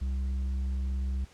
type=tone with tanh clipping; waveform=triangle; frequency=65.8 Hz; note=C2; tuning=10 cents sharp; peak=-29 dBFS; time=0.01-1.25 s; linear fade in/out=10 ms; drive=10 dB; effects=pink hiss -57 dBFS RMS until 1.33 s + low-pass 8000 Hz 12 dB/octave